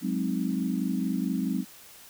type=chord; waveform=sine; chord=Ab dominant seventh; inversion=third; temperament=equal with one note detuned; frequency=185 / 209.6 / 261.6 / 311.1 Hz; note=Gb3 / Ab3 / C4 / Eb4; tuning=0 / +16 / 0 / 0 cents; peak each=-30 / -31 / -30 / -35 dBFS; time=0.01-1.65 s; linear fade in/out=50 ms; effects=white hiss -50 dBFS RMS until 2.09 s